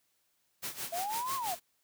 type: noise with tremolo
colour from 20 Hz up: white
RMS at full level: -37 dBFS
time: 0.62-1.6 s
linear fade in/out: 20 ms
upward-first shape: sine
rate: 6 Hz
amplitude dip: 80%
type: linear two-way sweep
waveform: sine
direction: up then down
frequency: 659.3 to 1108.7 to 659.3 Hz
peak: -33 dBFS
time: 0.92-1.55 s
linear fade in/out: 10 ms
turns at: 1.35 s
effects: white hiss -75 dBFS RMS until 1.83 s + high-pass 60 Hz 12 dB/octave